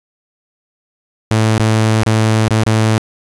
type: tone with dropouts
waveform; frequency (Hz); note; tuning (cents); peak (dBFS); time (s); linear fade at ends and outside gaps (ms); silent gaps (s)
sawtooth; 110; A2; 0; -6; 1.31-2.98; 0; 1.58-1.597 / 2.033-2.063 / 2.483-2.507 / 2.636-2.664
effects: resampled to 24000 Hz + 7-bit